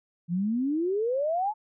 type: exponential sweep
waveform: sine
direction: up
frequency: 164.81 to 880 Hz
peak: -24 dBFS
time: 0.28-1.54 s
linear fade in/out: 50 ms
effects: none